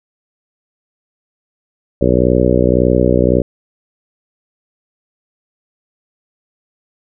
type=harmonic tone; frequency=61.8 Hz; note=B1; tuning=2 cents sharp; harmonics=1 / 2 / 3 / 4 / 5 / 6 / 7 / 8 / 9; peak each=-18 / -18 / -18 / -18 / -18 / -18 / -18 / -18 / -18 dBFS; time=2.01-3.42 s; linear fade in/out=5 ms; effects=none